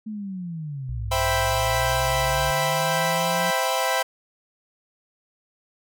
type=linear two-way sweep; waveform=sine; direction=down then up; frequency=220 to 96.6 to 178.3 Hz; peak=-29 dBFS; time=0.06-3.51 s; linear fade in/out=10 ms; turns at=1.15 s
type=tone with vibrato; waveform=sine; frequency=61.1 Hz; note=B1; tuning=18 cents flat; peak=-29 dBFS; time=0.89-2.51 s; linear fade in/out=0 ms; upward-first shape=sine; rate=2 Hz; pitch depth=23 cents each way
type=chord; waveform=sawtooth; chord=C major seventh; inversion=none; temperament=equal; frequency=523.3 / 659.3 / 784 / 987.8 Hz; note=C5 / E5 / G5 / B5; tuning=0 / 0 / 0 / 0 cents; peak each=-23 dBFS; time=1.11-4.03 s; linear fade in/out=10 ms
effects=none